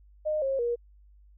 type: tone with pitch steps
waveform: sine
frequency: 613 / 539.8 / 475.4 Hz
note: D#5 / C#5 / A#4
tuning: -26 / -46 / +34 cents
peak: -25 dBFS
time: 0.25-0.76 s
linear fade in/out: 20 ms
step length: 170 ms
effects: added 50 Hz sine -53 dBFS peak until 1.37 s